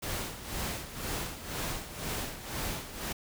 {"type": "noise with tremolo", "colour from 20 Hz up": "pink", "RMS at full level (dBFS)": -34, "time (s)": [0.02, 3.13], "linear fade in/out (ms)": 10, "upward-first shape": "sine", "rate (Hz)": 2, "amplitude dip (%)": 70, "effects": []}